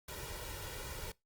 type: noise with comb filter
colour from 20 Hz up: pink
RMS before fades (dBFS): -44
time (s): 0.08-1.12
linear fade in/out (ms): 5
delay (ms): 2.1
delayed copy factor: +0.65
effects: noise-tail reverb RT60 0.2 s tail -23 dB re dry + Opus 48 kbps